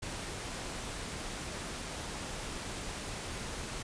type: noise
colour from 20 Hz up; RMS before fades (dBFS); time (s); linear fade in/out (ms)
pink; -40; 0.02-3.83; 10
effects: resampled to 22050 Hz